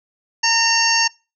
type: harmonic tone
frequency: 914 Hz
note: A#5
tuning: 34 cents flat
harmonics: 1 / 2 / 3 / 5 / 6 / 7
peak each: -21 / -21 / -21 / -21 / -21 / -21 dBFS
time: 0.43-1.08 s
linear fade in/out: 10 ms
effects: noise-tail reverb RT60 0.3 s tail -24 dB re dry